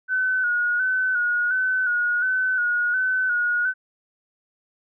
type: tone with vibrato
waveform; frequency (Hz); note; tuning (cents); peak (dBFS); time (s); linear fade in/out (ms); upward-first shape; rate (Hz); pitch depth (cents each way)
sine; 1480; F#6; 0; -19; 0.08-3.74; 50; square; 1.4; 41
effects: none